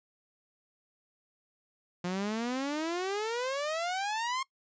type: exponential sweep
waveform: sawtooth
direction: up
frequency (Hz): 174.61 to 1079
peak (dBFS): -27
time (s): 2.04-4.43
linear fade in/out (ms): 5
effects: noise-tail reverb RT60 0.1 s tail -22 dB re dry + resampled to 16000 Hz